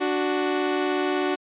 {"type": "tone pair together", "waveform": "sawtooth", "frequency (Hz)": [293.7, 370], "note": ["D4", "F#4"], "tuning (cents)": [0, 0], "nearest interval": "major third", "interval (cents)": 400, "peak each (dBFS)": [-22, -20], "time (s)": [0, 1.36], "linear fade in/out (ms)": 20, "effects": ["resampled to 8000 Hz"]}